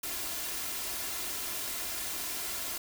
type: noise with comb filter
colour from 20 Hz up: white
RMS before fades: -36 dBFS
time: 0.03-2.78 s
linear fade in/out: 5 ms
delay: 2.9 ms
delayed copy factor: +0.5
effects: none